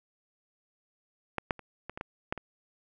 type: clicks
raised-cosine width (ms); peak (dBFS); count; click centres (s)
0.5; -15 / -12 / -30 / -23 / -24 / -20 / -14 / -24; 8; 1.383 / 1.508 / 1.593 / 1.896 / 1.975 / 2.011 / 2.325 / 2.377
effects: none